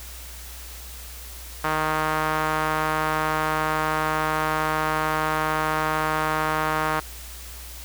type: tone with band-pass filter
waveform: sawtooth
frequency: 155.56 Hz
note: D#3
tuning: in tune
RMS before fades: -24 dBFS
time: 1.64-7 s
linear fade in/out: 5 ms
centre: 1200 Hz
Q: 1.7
effects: added 60 Hz sine -39 dBFS peak until 7.84 s + white hiss -41 dBFS RMS until 7.84 s